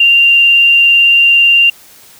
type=tone with vibrato; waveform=sine; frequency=2781 Hz; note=F7; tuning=8 cents flat; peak=-4 dBFS; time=0-1.7 s; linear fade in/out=5 ms; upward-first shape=sine; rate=18 Hz; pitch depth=8 cents each way; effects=white hiss -40 dBFS RMS until 2.19 s